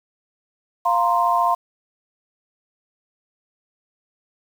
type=chord; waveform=sine; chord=F suspended fourth; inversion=none; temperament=equal; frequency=698.5 / 932.3 / 1046.5 Hz; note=F5 / Bb5 / C6; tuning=0 / 0 / 0 cents; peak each=-20 / -21 / -19 dBFS; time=0.85-1.55 s; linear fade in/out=10 ms; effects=7-bit